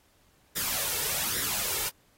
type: noise with flanger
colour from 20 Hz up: white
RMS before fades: -30 dBFS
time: 0.55-1.9 s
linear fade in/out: 20 ms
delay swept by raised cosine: 0.55 to 2.25 ms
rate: 1.2 Hz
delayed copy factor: +0.6
effects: pink hiss -65 dBFS RMS until 2.17 s + AAC 48 kbps